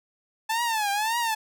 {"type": "tone with vibrato", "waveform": "sawtooth", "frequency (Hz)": 873, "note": "A5", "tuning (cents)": -14, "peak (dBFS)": -20, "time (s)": [0.49, 1.35], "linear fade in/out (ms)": 10, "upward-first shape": "triangle", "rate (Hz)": 1.8, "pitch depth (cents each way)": 170, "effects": []}